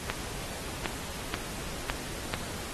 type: clicks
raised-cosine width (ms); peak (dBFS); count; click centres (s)
0.3; -12; 5; 0.1 / 0.858 / 1.341 / 1.899 / 2.339
effects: pink hiss -39 dBFS RMS until 2.73 s + AAC 32 kbps